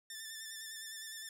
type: tone with vibrato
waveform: 10% pulse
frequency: 1774 Hz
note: A6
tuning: 14 cents sharp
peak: -35 dBFS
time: 0.1-1.29 s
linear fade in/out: 2 ms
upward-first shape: square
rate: 9.8 Hz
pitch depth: 27 cents each way
effects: none